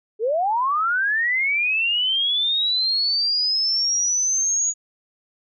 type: linear sweep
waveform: sine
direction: up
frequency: 408.3 to 6790 Hz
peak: -18 dBFS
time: 0.19-4.74 s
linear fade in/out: 50 ms
effects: none